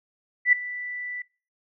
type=tone with ADSR envelope; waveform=sine; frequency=1975.5 Hz; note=B6; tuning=in tune; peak=-12 dBFS; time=0.45-1.22 s; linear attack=77 ms; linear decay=5 ms; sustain=-19 dB; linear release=4 ms; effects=noise-tail reverb RT60 0.4 s tail -24 dB re dry

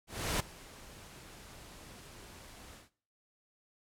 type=noise with ADSR envelope; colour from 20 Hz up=pink; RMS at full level=-31 dBFS; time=0.07-2.9 s; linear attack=330 ms; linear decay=7 ms; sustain=-21 dB; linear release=150 ms; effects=noise-tail reverb RT60 0.5 s tail -20 dB re dry + low-pass 12000 Hz 12 dB/octave

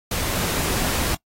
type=noise; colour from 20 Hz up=pink; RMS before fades=-24 dBFS; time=0.11-1.15 s; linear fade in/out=5 ms; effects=noise-tail reverb RT60 0.1 s tail -22 dB re dry + AAC 48 kbps

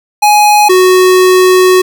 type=tone pair in turn; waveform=square; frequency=836 / 369.4 Hz; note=G#5 / F#4; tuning=+11 / -3 cents; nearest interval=octave + major second; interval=1414 cents; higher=first; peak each=-4 dBFS; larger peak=neither; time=0.22-0.69 / 0.69-1.82 s; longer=second; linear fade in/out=10 ms; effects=none

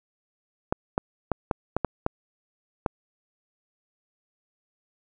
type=clicks; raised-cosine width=1 ms; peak=-9 dBFS; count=8; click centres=0.725 / 0.979 / 1.317 / 1.512 / 1.766 / 1.847 / 2.064 / 2.862 s; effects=none

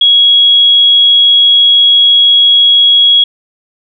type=tone; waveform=sine; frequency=3322 Hz; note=G#7; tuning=in tune; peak=-3 dBFS; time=0.01-3.24 s; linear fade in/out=5 ms; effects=none

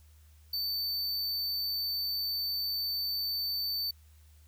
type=tone; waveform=square; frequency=4549 Hz; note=C#8; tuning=44 cents sharp; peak=-31 dBFS; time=0.53-3.91 s; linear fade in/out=5 ms; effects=added 76 Hz sine -55 dBFS peak until 4.47 s + white hiss -67 dBFS RMS until 4.47 s

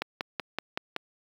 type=click train; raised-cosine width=0.3 ms; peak=-13 dBFS; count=6; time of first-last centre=0.02-0.963 s; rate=5.3 Hz; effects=high-pass 200 Hz 12 dB/octave + 8-bit

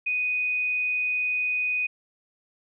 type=tone; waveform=sine; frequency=2489 Hz; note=D#7; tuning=in tune; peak=-23 dBFS; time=0.06-1.87 s; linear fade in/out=10 ms; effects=none

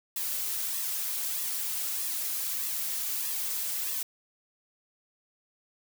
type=noise with flanger; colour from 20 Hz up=blue; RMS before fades=-32 dBFS; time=0.16-4.03 s; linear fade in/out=5 ms; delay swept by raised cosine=1.3 to 3.6 ms; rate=1.6 Hz; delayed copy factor=-0.65; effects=none

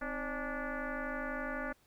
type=tone with frequency modulation; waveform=sine; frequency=598 Hz; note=D5; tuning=31 cents sharp; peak=-35 dBFS; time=0.01-1.73 s; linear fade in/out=10 ms; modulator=286 Hz; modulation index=4.3; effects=pink hiss -69 dBFS RMS until 1.86 s

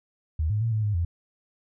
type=tone with pitch steps; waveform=sine; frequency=78.2 / 105.7 / 114.7 / 108.5 / 104.4 / 85.2 Hz; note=D#2 / G#2 / A#2 / A2 / G#2 / F2; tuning=+9 / +31 / -28 / -24 / +10 / -42 cents; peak=-22 dBFS; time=0.39-1.05 s; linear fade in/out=5 ms; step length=110 ms; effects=none

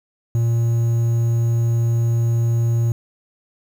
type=tone; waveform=triangle; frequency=116.54 Hz; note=A#2; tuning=in tune; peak=-13 dBFS; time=0.35-2.92 s; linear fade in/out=0 ms; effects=7-bit

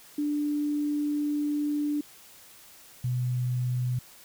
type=tone pair in turn; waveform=sine; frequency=294.5 / 124.79 Hz; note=D4 / B2; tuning=+5 / +18 cents; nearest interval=octave + minor third; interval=1487 cents; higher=first; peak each=-25 dBFS; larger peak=neither; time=0.18-2.01 / 3.04-3.99 s; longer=first; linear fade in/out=5 ms; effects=white hiss -52 dBFS RMS until 4.24 s

